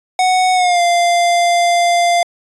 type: tone with pitch glide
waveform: square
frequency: 740 to 694.4 Hz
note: F#5 to F5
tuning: 0 to -10 cents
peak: -11 dBFS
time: 0.19-2.23 s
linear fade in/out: 2 ms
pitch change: -110 cents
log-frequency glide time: 0.54-0.81 s
effects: resampled to 22050 Hz